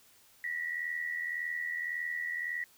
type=tone pair together; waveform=sine; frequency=1864.7 / 1946.5 Hz; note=A#6 / B6; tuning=0 / -26 cents; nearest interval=minor second; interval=74 cents; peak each=-39 / -34 dBFS; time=0.44-2.64 s; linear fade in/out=2 ms; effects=white hiss -62 dBFS RMS until 2.77 s